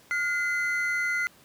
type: tone pair together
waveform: triangle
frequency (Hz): 1427 / 2046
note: F6 / C7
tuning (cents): +37 / -39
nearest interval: tritone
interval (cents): 624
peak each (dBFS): -27 / -25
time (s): 0.11-1.27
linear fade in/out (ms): 0
effects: pink hiss -56 dBFS RMS until 1.44 s + high-pass 100 Hz 12 dB/octave

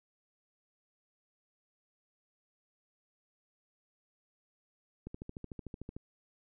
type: click train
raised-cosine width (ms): 3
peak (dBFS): -29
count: 13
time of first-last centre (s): 5.07-5.966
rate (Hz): 13.4
effects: none

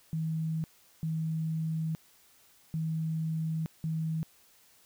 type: tone bursts at uneven times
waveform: sine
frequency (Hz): 160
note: D#3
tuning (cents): +49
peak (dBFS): -29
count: 4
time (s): 0.13-0.64 / 1.03-1.95 / 2.74-3.66 / 3.84-4.23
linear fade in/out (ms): 0
effects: white hiss -62 dBFS RMS until 4.85 s

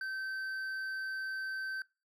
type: tone with hard clipping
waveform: triangle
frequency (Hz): 1546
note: G6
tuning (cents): -24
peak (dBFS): -37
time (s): 0.01-1.82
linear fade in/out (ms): 2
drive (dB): 8
effects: noise-tail reverb RT60 0.3 s tail -23 dB re dry

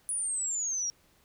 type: exponential sweep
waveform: sine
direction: down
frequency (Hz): 9956 to 5588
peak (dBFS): -29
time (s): 0.09-0.9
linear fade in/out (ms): 0
effects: pink hiss -65 dBFS RMS until 1.24 s

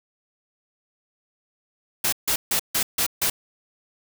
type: noise bursts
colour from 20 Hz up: white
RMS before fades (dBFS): -22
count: 6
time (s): 2.04-3.3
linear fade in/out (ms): 5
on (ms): 85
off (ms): 150
effects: none

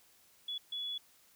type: tone bursts at uneven times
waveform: sine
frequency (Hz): 3401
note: G#7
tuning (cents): +40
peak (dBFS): -36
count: 2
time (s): 0.48-0.58 / 0.72-0.98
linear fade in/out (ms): 5
effects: white hiss -65 dBFS RMS until 1.35 s

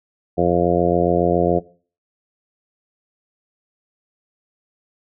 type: harmonic tone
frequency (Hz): 87.2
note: F2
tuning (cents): -2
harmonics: 1 / 2 / 3 / 4 / 5 / 6 / 7 / 8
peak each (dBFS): -27 / -22 / -26 / -21 / -21 / -22 / -24 / -22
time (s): 0.37-1.6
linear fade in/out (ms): 20
effects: noise-tail reverb RT60 0.4 s tail -19 dB re dry

